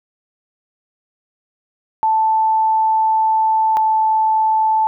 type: tone pair in turn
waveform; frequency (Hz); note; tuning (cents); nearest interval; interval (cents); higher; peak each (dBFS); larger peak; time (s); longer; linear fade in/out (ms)
sine; 880 / 875.9; A5 / A5; 0 / -8; unison; 8; first; -12; neither; 2.03-3.77 / 3.77-4.87; first; 0
effects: none